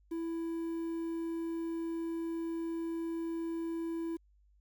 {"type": "tone with quantisation", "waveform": "triangle", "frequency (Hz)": 331.4, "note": "E4", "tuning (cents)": 9, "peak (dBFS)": -32, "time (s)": [0.11, 4.17], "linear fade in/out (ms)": 10, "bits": 10, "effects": ["added 50 Hz sine -63 dBFS peak until 4.6 s"]}